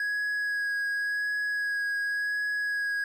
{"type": "tone with vibrato", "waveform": "triangle", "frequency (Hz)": 1661.2, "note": "G#6", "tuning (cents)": 0, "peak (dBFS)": -25, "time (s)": [0, 3.04], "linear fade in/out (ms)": 2, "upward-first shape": "sine", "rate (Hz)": 0.91, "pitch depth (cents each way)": 13, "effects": []}